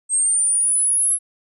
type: linear sweep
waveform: sine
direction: up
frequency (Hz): 8320 to 11000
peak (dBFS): -15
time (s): 0.09-1.19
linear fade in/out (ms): 50
effects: none